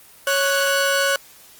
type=tone pair together; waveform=sawtooth; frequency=554.4 / 1480 Hz; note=C#5 / F#6; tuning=0 / 0 cents; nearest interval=octave + perfect fourth; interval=1700 cents; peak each=-16 dBFS; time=0.27-1.16 s; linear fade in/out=2 ms; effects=white hiss -47 dBFS RMS until 1.59 s + Opus 24 kbps